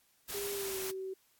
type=noise; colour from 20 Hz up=white; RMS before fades=-40 dBFS; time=0.28-0.92 s; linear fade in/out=20 ms
type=tone with pitch glide; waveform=sine; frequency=402.4 to 380.5 Hz; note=G4 to F#4; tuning=+45 to +48 cents; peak=-37 dBFS; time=0.34-1.14 s; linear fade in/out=10 ms; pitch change=-97 cents; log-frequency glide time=0.53-0.79 s
effects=white hiss -70 dBFS RMS until 1.39 s + AAC 64 kbps